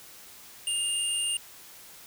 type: tone pair together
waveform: sine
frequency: 2820 / 8953 Hz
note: F7 / C#9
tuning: +16 / +16 cents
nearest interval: octave + minor sixth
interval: 2000 cents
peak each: -28 dBFS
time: 0.67-1.37 s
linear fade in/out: 2 ms
effects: tanh soft clip ceiling -20 dBFS + white hiss -49 dBFS RMS until 2.06 s